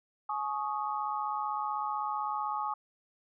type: chord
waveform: sine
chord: Ab suspended fourth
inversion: none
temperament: equal with one note detuned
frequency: 845.6 / 1108.7 / 1244.5 Hz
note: Ab5 / Db6 / Eb6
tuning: +31 / 0 / 0 cents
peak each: -34 / -36 / -36 dBFS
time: 0.29-2.74 s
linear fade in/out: 5 ms
effects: none